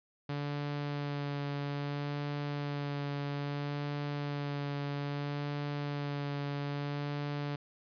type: tone with vibrato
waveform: sawtooth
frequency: 143.9 Hz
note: D3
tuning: 35 cents flat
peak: -30 dBFS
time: 0.29-7.56 s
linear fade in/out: 5 ms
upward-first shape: sine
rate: 0.61 Hz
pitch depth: 14 cents each way
effects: resampled to 11025 Hz + 12-bit